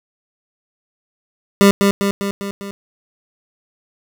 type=tone with echo; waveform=25% pulse; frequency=199.4 Hz; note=G3; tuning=30 cents sharp; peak=-3 dBFS; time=1.61-1.71 s; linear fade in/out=0 ms; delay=200 ms; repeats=5; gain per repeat=-4 dB; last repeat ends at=2.71 s; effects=none